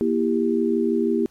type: chord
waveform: sine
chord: E diminished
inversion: second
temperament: just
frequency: 237.3 / 329.6 / 395.6 Hz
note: Bb3 / E4 / G4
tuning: +31 / 0 / +16 cents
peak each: -22 / -23 / -22 dBFS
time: 0.01-1.26 s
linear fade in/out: 0 ms
effects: pink hiss -58 dBFS RMS until 1.3 s + MP3 64 kbps